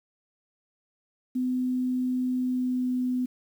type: tone with pitch glide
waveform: sine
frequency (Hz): 253.2 to 251.5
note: B3 to B3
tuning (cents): +43 to +32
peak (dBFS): -24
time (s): 1.35-3.26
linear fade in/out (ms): 10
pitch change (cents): -11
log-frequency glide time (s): 2.38-2.98
effects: 9-bit